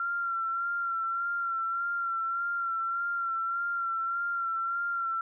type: tone with vibrato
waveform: sine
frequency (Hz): 1370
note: F6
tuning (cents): -34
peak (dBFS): -28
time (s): 0-5.21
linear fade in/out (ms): 2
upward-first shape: sine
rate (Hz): 1.7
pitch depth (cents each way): 32
effects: none